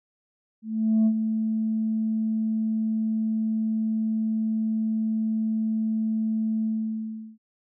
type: tone with ADSR envelope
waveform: sine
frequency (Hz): 220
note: A3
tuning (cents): 0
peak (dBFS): -14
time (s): 0.62-7.38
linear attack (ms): 440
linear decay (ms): 69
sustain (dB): -8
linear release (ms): 730
effects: tanh soft clip ceiling -15 dBFS